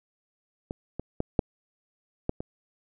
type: clicks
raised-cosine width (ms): 2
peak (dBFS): -19 / -19 / -13 / -7 / -12 / -20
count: 6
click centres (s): 0.709 / 0.996 / 1.204 / 1.392 / 2.294 / 2.405
effects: none